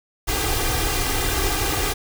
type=noise with comb filter; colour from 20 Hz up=pink; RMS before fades=-22 dBFS; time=0.27-1.94 s; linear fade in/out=20 ms; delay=2.5 ms; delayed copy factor=+0.95; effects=none